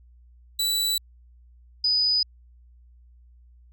sawtooth / sine tone pair in turn, 3951 / 4978 Hz, B7 / D#8, 0 / 0 cents, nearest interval major third, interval 400 cents, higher second, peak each -19 dBFS, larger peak neither, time 0.59-0.98 / 1.84-2.23 s, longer neither, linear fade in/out 5 ms, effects added 60 Hz sine -50 dBFS peak until 3.72 s

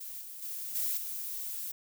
violet noise with level steps, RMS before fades -42 / -45 / -39 / -32 / -38 dBFS, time 0-1.72 s, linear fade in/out 10 ms, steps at 0.21 / 0.42 / 0.75 / 0.97 s, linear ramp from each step 5 ms, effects none

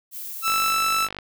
violet noise, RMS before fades -34 dBFS, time 0.11-0.75 s, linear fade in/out 50 ms
sawtooth tone, 1321 Hz, E6, 3 cents sharp, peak -16 dBFS, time 0.42-1.09 s, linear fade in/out 50 ms
click train, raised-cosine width 0.3 ms, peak -17 dBFS, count 36, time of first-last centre 0.48-1.187 s, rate 49.5 Hz
effects none

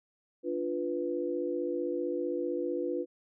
sine chord, B diminished, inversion first, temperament equal, 293.7 / 349.2 / 493.9 Hz, D4 / F4 / B4, 0 / 0 / 0 cents, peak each -36 / -33 / -34 dBFS, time 0.43-3.06 s, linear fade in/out 50 ms, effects none

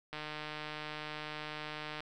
click train, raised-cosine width 0.3 ms, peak -25 dBFS, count 286, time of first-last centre 0.13-2.005 s, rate 152 Hz, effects none

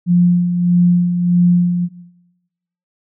sine tone with tremolo, 176 Hz, F3, 14 cents sharp, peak -7 dBFS, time 0.06-1.89 s, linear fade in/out 50 ms, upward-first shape sine, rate 1.6 Hz, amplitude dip 55%, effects noise-tail reverb RT60 1.0 s tail -18 dB re dry

